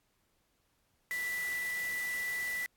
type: tone in noise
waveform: sine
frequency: 1974 Hz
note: B6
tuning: 1 cent flat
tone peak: -33 dBFS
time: 1.11-2.66 s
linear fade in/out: 0 ms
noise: white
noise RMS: -45 dBFS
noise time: 1.11-2.66 s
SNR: +9 dB
effects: pink hiss -75 dBFS RMS until 2.76 s + AAC 64 kbps